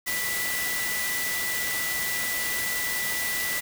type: tone in noise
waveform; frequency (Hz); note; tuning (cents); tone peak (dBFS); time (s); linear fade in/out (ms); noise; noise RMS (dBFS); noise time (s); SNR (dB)
sine; 1975.5; B6; 0; -29; 0.06-3.61; 20; white; -30; 0.06-3.61; -2
effects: none